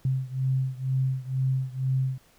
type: beating tone pair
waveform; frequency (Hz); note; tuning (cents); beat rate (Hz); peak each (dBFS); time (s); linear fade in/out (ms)
sine; 130.81 / 132.91; C3 / C3; 0 / +28; 2.1; -26 / -28; 0.05-2.18; 2
effects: pink hiss -60 dBFS RMS until 2.38 s